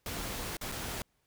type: noise with dropouts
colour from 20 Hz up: pink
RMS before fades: -38 dBFS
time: 0.06-1.02 s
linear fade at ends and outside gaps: 1 ms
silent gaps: 0.569-0.612 / 0.717-0.721 s
effects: pink hiss -75 dBFS RMS until 1.26 s